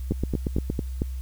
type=two click trains; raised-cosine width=3 ms; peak=-12 / -12 dBFS; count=5 / 6; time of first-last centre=0.11-1.019 / 0.12-0.701 s; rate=4.4 / 8.61 Hz; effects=added 64 Hz sine -29 dBFS peak until 1.21 s + white hiss -54 dBFS RMS until 1.21 s